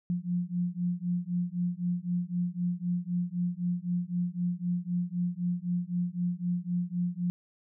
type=beating tone pair; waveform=sine; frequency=174.61 / 178.51 Hz; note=F3 / F3; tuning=0 / +38 cents; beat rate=3.9 Hz; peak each=-31 dBFS; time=0.1-7.3 s; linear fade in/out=0 ms; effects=none